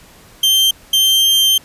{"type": "tone pair in turn", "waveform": "40% pulse", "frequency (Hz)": [3151, 3151], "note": ["G7", "G7"], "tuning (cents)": [8, 8], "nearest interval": "unison", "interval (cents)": 0, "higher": "neither", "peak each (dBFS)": -9, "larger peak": "neither", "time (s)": [[0.43, 0.71], [0.93, 1.58]], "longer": "second", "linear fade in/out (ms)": 5, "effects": ["pink hiss -44 dBFS RMS until 1.64 s", "resampled to 32000 Hz"]}